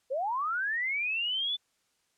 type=linear sweep; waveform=sine; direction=up; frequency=490 to 3520 Hz; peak=-28 dBFS; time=0.1-1.57 s; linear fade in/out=20 ms; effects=white hiss -73 dBFS RMS until 2.17 s + low-pass 9000 Hz 12 dB/octave